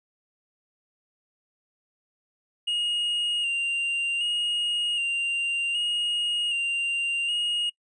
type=tone with vibrato; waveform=triangle; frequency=2825 Hz; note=F7; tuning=19 cents sharp; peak=-22 dBFS; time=2.67-7.7 s; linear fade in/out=10 ms; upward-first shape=square; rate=0.65 Hz; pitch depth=28 cents each way; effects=noise-tail reverb RT60 0.1 s tail -24 dB re dry + resampled to 22050 Hz